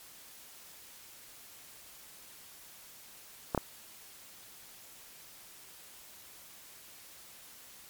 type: clicks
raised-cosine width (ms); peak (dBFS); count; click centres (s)
1; -14; 2; 3.548 / 3.577
effects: white hiss -53 dBFS RMS until 7.89 s + MP3 96 kbps